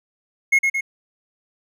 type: tone with echo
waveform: triangle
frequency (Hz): 2164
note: C#7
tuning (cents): -42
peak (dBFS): -10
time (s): 0.52-0.59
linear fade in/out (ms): 10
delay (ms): 110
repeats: 2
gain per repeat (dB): -4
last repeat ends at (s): 0.81
effects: none